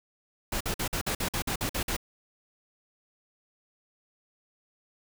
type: noise bursts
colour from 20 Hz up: pink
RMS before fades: -30 dBFS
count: 11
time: 0.52-1.966 s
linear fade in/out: 5 ms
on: 86 ms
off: 50 ms
effects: none